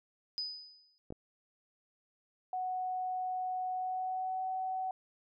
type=tone with exponential decay; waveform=sine; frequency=4988 Hz; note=D#8; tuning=3 cents sharp; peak=-32 dBFS; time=0.38-0.98 s; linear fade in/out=0 ms; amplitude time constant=130 ms
type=clicks; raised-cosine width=2 ms; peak=-30 dBFS; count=2; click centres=1.105 / 1.124 s
type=tone with pitch glide; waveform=sine; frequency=740 to 752.1 Hz; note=F#5 to F#5; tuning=0 to +28 cents; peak=-33 dBFS; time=2.53-4.91 s; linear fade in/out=2 ms; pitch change=+28 cents; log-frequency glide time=3.73-4.44 s
effects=none

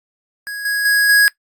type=tone with level steps; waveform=square; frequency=1659 Hz; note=G#6; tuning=2 cents flat; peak=-25 / -17 / -12 / -9 dBFS; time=0.47-1.28 s; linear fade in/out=0 ms; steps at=0.65 / 0.85 / 1.09 s; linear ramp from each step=5 ms; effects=noise-tail reverb RT60 0.1 s tail -20 dB re dry + Opus 48 kbps

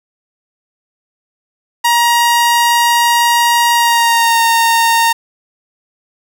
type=tone with pitch glide; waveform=sawtooth; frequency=946 to 920.7 Hz; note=A#5 to A#5; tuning=+25 to -22 cents; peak=-5 dBFS; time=1.84-5.13 s; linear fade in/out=10 ms; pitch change=-47 cents; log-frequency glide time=3.72-4.42 s; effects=none

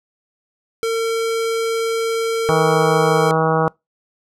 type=tone; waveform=square; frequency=454.3 Hz; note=A#4; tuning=45 cents flat; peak=-18 dBFS; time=0.83-3.31 s; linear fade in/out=0 ms
type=harmonic tone; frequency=160 Hz; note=D#3; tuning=49 cents sharp; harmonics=1 / 2 / 3 / 4 / 5 / 6 / 7 / 8 / 9; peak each=-20 / -27 / -19 / -24 / -22 / -26 / -23 / -25 / -28 dBFS; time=2.49-3.68 s; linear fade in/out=0 ms
effects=noise-tail reverb RT60 0.2 s tail -25 dB re dry + low-pass 11000 Hz 12 dB/octave

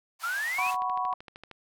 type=band-pass noise; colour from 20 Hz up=pink; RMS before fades=-41 dBFS; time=0.19-0.77 s; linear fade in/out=50 ms; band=710 to 16000 Hz; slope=48 dB/octave
type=exponential sweep; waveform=sine; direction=up; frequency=1318.5 to 2678 Hz; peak=-28 dBFS; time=0.23-0.71 s; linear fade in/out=10 ms
type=chord; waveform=sine; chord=F# suspended fourth; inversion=none; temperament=equal; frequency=740 / 987.8 / 1108.7 Hz; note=F#5 / B5 / C#6; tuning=0 / 0 / 0 cents; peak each=-31 dBFS; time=0.58-1.14 s; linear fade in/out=5 ms
type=click train; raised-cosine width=0.3 ms; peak=-28 dBFS; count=13; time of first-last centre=0.59-1.513 s; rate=13 Hz
effects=none

